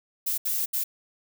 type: noise bursts at uneven times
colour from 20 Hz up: violet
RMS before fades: -27 dBFS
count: 3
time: 0.26-0.38 / 0.45-0.66 / 0.73-0.84 s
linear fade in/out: 10 ms
effects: none